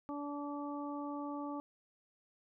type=harmonic tone; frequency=288.9 Hz; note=D4; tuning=28 cents flat; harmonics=1 / 2 / 3 / 4; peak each=-40 / -47 / -46 / -47 dBFS; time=0.09-1.6 s; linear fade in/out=0 ms; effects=none